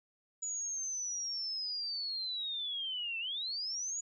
sine linear two-way sweep, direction down then up, 6910 to 2637 to 6910 Hz, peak -35 dBFS, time 0.42-4.01 s, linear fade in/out 10 ms, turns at 3.19 s, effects none

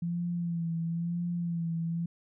sine tone with vibrato, 169.6 Hz, E3, 50 cents sharp, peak -29 dBFS, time 0.02-2.06 s, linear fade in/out 5 ms, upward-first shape sine, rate 1 Hz, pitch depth 43 cents each way, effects none

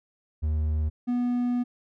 triangle tone pair in turn, 77 / 244.5 Hz, D#2 / B3, -17 / -17 cents, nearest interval octave + minor sixth, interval 2000 cents, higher second, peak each -21 dBFS, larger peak neither, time 0.42-0.9 / 1.07-1.64 s, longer second, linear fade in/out 20 ms, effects none

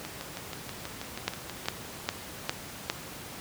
two click trains, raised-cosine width 0.2 ms, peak -19 / -9 dBFS, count 11 / 5, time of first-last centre 0.05-1.658 / 1.28-2.899 s, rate 6.22 / 2.47 Hz, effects pink hiss -42 dBFS RMS until 3.4 s + high-pass 80 Hz 12 dB/octave

